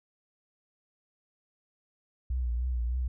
sine tone with vibrato, 61 Hz, B1, 21 cents flat, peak -27 dBFS, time 2.3-3.08 s, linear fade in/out 5 ms, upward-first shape triangle, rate 3.3 Hz, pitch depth 85 cents each way, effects none

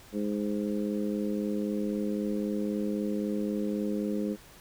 harmonic tone, 103.83 Hz, G#2, in tune, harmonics 2 / 3 / 4 / 5, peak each -30 / -34 / -36 / -38 dBFS, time 0.12-4.37 s, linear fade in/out 50 ms, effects pink hiss -53 dBFS RMS until 4.6 s

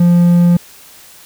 triangle tone, 174 Hz, F3, 6 cents flat, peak -4 dBFS, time 0-0.57 s, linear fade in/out 5 ms, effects white hiss -40 dBFS RMS until 1.25 s

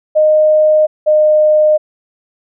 sine tone pair in turn, 616 / 611.7 Hz, D#5 / D#5, -17 / -30 cents, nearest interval unison, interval 13 cents, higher first, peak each -6 dBFS, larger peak neither, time 0.15-0.87 / 1.06-1.78 s, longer neither, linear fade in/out 20 ms, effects none

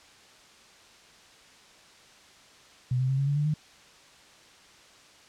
sine tone with pitch steps, 125.6 / 129.73 / 133.99 / 138.4 / 142.95 / 147.65 / 152.5 Hz, B2 / C3 / C3 / C#3 / D3 / D3 / D#3, +30 / -14 / +42 / -2 / -46 / +10 / -34 cents, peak -23 dBFS, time 2.91-3.54 s, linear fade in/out 5 ms, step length 90 ms, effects white hiss -54 dBFS RMS until 5.28 s + low-pass 6000 Hz 12 dB/octave

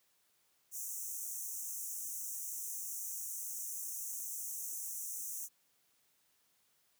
pink high-pass noise, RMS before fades -42 dBFS, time 0.71-5.49 s, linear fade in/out 50 ms, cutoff 5900 Hz, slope 96 dB/octave, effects white hiss -74 dBFS RMS until 6.99 s + high-pass 60 Hz 12 dB/octave

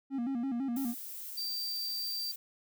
triangle tone with vibrato, 253.8 Hz, B3, 47 cents sharp, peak -29 dBFS, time 0.1-0.95 s, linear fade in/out 50 ms, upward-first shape square, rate 6 Hz, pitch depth 120 cents each way
violet noise, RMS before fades -43 dBFS, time 0.76-2.36 s, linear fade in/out 5 ms
sine tone, 4672 Hz, D8, 10 cents flat, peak -34 dBFS, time 1.37-2.32 s, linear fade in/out 10 ms
effects none

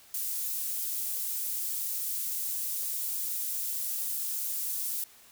pink high-pass noise, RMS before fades -33 dBFS, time 0.14-5.04 s, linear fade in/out 2 ms, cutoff 12000 Hz, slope 12 dB/octave, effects white hiss -56 dBFS RMS until 5.31 s

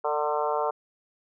harmonic tone with a mistuned harmonic, 150 Hz, D3, 37 cents sharp, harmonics 3 / 4 / 5 / 6 / 7 / 8 / 9, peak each -30 / -30 / -31 / -31 / -32 / -36 / -37 dBFS, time 0.04-0.71 s, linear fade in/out 10 ms, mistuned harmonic 4, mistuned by -17 cents, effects none

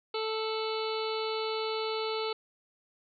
harmonic tone with a mistuned harmonic, 440 Hz, A4, in tune, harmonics 1 / 2 / 3 / 5 / 6 / 7 / 8 / 9 / 10, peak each -32 / -39 / -39 / -44 / -46 / -44 / -46 / -42 / -43 dBFS, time 0.14-2.33 s, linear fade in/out 5 ms, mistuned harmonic 7, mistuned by -50 cents, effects none

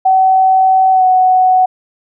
sine tone with pitch glide, 758 to 742.8 Hz, F#5 to F#5, +42 to +7 cents, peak -6 dBFS, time 0.05-1.66 s, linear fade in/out 10 ms, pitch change -35 cents, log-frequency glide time 0.92-1.04 s, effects none

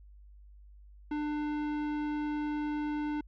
sine tone with tanh clipping, 298.4 Hz, D4, 28 cents sharp, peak -33 dBFS, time 1.11-3.21 s, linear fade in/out 5 ms, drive 16 dB, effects added 50 Hz sine -51 dBFS peak until 3.27 s

